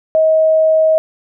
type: tone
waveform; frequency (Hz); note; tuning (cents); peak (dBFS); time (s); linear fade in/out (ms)
sine; 634; D#5; +32; -8; 0.15-0.98; 0
effects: none